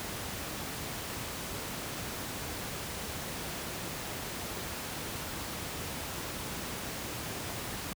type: noise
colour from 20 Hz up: pink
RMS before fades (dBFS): -38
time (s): 0-7.93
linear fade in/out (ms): 0
effects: high-pass 60 Hz 12 dB/octave